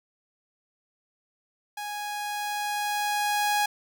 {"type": "tone with level ramp", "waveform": "sawtooth", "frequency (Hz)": 829, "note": "G#5", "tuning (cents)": -3, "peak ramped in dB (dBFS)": [-29, -18], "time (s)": [1.77, 3.66], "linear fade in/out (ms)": 5, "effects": []}